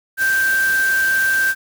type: tone in noise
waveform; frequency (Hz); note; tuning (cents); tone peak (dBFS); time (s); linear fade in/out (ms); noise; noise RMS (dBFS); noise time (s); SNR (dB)
sine; 1568; G6; 0; -14; 0.17-1.55; 50; white; -28; 0.17-1.55; +11
effects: none